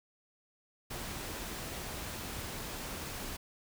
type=noise; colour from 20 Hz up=pink; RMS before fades=-41 dBFS; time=0.9-3.37 s; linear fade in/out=10 ms; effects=none